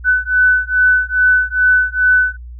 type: beating tone pair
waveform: sine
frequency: 1500 / 1502.4 Hz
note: F#6 / F#6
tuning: +23 / +26 cents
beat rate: 2.4 Hz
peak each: -13 dBFS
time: 0.04-2.37 s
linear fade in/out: 50 ms
effects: added 60 Hz sine -29 dBFS peak until 2.59 s